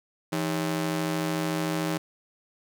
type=ring-modulated tone; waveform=sawtooth; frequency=239.6 Hz; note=A#3; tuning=48 cents sharp; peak=-19 dBFS; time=0.32-1.98 s; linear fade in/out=10 ms; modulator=73.1 Hz; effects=none